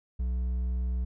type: tone with hard clipping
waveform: triangle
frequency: 61.74 Hz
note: B1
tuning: in tune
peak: -28 dBFS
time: 0.19-1.05 s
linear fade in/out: 10 ms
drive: 7 dB
effects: none